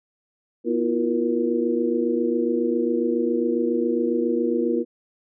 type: tone cluster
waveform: sine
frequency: 243 / 328.7 / 356 / 473.4 Hz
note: B3 / E4 / F4 / A#4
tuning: -28 / -5 / +33 / +27 cents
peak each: -25 dBFS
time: 0.64-4.85 s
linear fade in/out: 50 ms
effects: none